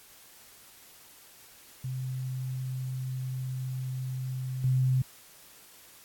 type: tone with level steps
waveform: sine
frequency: 129.4 Hz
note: C3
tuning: 19 cents flat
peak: -31 / -22 dBFS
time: 1.84-5.02 s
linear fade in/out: 5 ms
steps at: 4.64 s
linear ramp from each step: 2 ms
effects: white hiss -54 dBFS RMS until 6.04 s + AAC 64 kbps